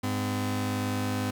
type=tone pair together; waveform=sawtooth; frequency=101.98 / 254.9 Hz; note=G#2 / C4; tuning=-31 / -45 cents; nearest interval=octave + major third; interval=1586 cents; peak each=-26 dBFS; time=0.03-1.31 s; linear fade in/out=10 ms; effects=9-bit